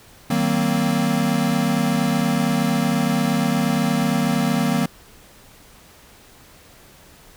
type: chord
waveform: square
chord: C half-diminished seventh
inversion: first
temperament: equal with one note detuned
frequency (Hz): 155.56 / 188.78 / 233.1 / 261.6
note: Eb3 / Gb3 / Bb3 / C4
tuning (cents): 0 / +35 / 0 / 0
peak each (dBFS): -25 / -24 / -22 / -26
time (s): 0.3-4.86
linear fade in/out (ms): 5
effects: pink hiss -48 dBFS RMS until 7.36 s